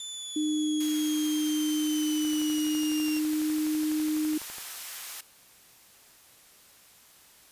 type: linear sweep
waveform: 25% pulse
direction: down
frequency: 3520 to 2759 Hz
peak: -32 dBFS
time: 0-3.19 s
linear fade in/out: 2 ms
type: tone with pitch glide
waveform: sine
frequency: 304.8 to 307.5 Hz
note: D#4 to D#4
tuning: -36 to -20 cents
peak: -25 dBFS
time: 0.36-4.38 s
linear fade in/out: 5 ms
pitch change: +16 cents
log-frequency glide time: 2.56-3.5 s
type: high-pass noise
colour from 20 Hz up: white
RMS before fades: -39 dBFS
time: 0.8-5.21 s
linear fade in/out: 5 ms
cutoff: 870 Hz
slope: 12 dB/octave
type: click train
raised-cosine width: 0.5 ms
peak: -29 dBFS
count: 29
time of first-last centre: 2.25-4.583 s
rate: 12 Hz
effects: white hiss -56 dBFS RMS until 7.51 s + resampled to 32000 Hz